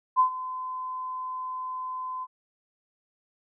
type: tone with ADSR envelope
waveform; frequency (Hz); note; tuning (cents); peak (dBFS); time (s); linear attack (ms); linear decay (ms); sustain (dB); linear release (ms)
sine; 1023; C6; -39; -15; 0.16-2.27; 35; 100; -16; 43
effects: none